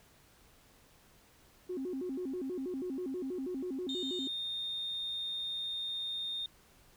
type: tone with vibrato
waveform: sine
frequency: 311.1 Hz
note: D#4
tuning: in tune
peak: -34 dBFS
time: 1.69-4.28 s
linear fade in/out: 10 ms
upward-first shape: square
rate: 6.2 Hz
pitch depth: 270 cents each way
type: tone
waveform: sine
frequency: 3658 Hz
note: A#7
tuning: 33 cents flat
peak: -34 dBFS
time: 3.89-6.46 s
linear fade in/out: 2 ms
effects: tanh soft clip ceiling -30 dBFS + pink hiss -63 dBFS RMS until 6.96 s